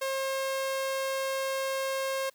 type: tone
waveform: sawtooth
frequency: 536 Hz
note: C5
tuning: 42 cents sharp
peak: -25 dBFS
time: 0.01-2.3 s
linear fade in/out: 10 ms
effects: white hiss -65 dBFS RMS until 2.34 s